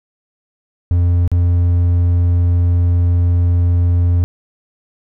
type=tone with dropouts; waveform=triangle; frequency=87.31 Hz; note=F2; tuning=in tune; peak=-8 dBFS; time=0.91-4.24 s; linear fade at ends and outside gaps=0 ms; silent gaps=1.277-1.316 s; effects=none